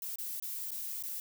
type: noise with dropouts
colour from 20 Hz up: violet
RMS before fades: -39 dBFS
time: 0.02-1.2 s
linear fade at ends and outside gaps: 1 ms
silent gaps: 0.158-0.185 / 0.4-0.424 / 0.707-0.716 / 1.026-1.036 s
effects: none